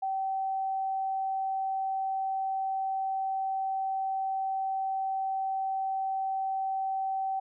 sine tone, 770 Hz, G5, 31 cents flat, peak -28 dBFS, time 0.02-7.4 s, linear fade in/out 10 ms, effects none

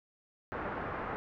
white low-pass noise, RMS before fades -38 dBFS, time 0.52-1.16 s, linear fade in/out 0 ms, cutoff 1500 Hz, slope 24 dB/octave, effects none

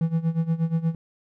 triangle tone with tremolo, 164.1 Hz, E3, 8 cents flat, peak -16 dBFS, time 0.01-0.95 s, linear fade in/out 2 ms, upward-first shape sine, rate 8.4 Hz, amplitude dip 85%, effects none

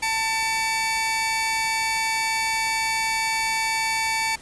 sawtooth tone pair together, 890 / 2276 Hz, A5 / C#7, +20 / +45 cents, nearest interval octave + major third, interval 1625 cents, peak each -21 dBFS, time 0.02-4.36 s, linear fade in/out 10 ms, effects pink hiss -46 dBFS RMS until 4.41 s + resampled to 24000 Hz

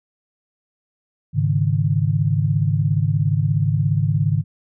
sine chord, Ab suspended fourth, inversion none, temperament equal, 103.83 / 138.59 / 155.56 Hz, Ab2 / Db3 / Eb3, 0 / 0 / 0 cents, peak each -20 dBFS, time 1.33-4.44 s, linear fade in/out 50 ms, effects none

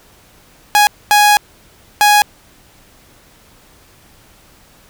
sawtooth tone bursts at uneven times, 830.6 Hz, G#5, in tune, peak -3 dBFS, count 3, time 0.75-0.87 / 1.11-1.37 / 2.01-2.22 s, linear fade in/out 0 ms, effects pink hiss -47 dBFS RMS until 4.89 s

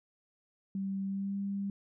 sine tone with pitch glide, 194.5 to 198.59 Hz, G3 to G3, -13 to +23 cents, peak -32 dBFS, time 0.75-1.7 s, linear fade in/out 2 ms, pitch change +36 cents, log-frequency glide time 1.05-1.37 s, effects none

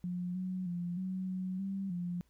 sine tone with pitch steps, 178.3 / 184.9 / 174.7 / 186.9 / 185.7 / 194.6 / 175.9 Hz, F3 / F#3 / F3 / F#3 / F#3 / G3 / F3, +36 / -1 / +1 / +18 / +7 / -12 / +13 cents, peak -34 dBFS, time 0.04-2.21 s, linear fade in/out 0 ms, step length 310 ms, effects added 60 Hz sine -69 dBFS peak until 2.29 s + pink hiss -75 dBFS RMS until 2.29 s

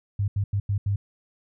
sine tone bursts at uneven times, 100.3 Hz, G2, 40 cents sharp, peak -21 dBFS, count 5, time 0.19-0.28 / 0.36-0.44 / 0.53-0.6 / 0.69-0.78 / 0.86-0.96 s, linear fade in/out 5 ms, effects none

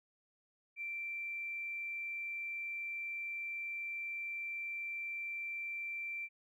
triangle tone with tanh clipping, 2349 Hz, D7, in tune, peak -38 dBFS, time 0.76-6.29 s, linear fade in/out 50 ms, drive 2 dB, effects none

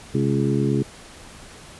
harmonic tone with a mistuned harmonic, 69.3 Hz, C#2, in tune, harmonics 2 / 3 / 4 / 5 / 6, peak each -22 / -24 / -25 / -26 / -27 dBFS, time 0.14-0.83 s, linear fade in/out 10 ms, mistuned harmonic 2, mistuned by -88 cents, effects pink hiss -43 dBFS RMS until 1.79 s + resampled to 24000 Hz

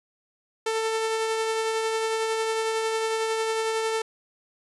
sawtooth tone with tremolo, 444.9 Hz, A4, 19 cents sharp, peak -19 dBFS, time 0.66-4.02 s, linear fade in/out 5 ms, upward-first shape triangle, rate 11 Hz, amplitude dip 30%, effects resampled to 24000 Hz

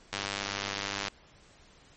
click train, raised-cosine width 0.2 ms, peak -14 dBFS, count 96, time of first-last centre 0.13-1.082 s, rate 99.8 Hz, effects pink hiss -58 dBFS RMS until 1.96 s + MP3 32 kbps

